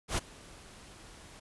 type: noise with ADSR envelope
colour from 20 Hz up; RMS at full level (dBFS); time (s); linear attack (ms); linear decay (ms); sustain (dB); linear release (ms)
pink; -29; 0.08-1.4; 96; 19; -23; 10
effects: resampled to 24000 Hz